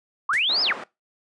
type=linear two-way sweep; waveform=sine; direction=up then down; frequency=1023 to 5274 to 1023 Hz; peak=-19 dBFS; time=0.29-0.73 s; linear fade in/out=5 ms; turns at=0.62 s
type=noise with exponential decay; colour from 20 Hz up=white; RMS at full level=-31 dBFS; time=0.33-0.48 s; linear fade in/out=5 ms; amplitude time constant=32 ms
type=band-pass noise; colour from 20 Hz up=white; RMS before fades=-36 dBFS; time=0.49-0.84 s; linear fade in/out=5 ms; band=310 to 1200 Hz; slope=12 dB/octave
effects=noise-tail reverb RT60 0.2 s tail -19 dB re dry + resampled to 22050 Hz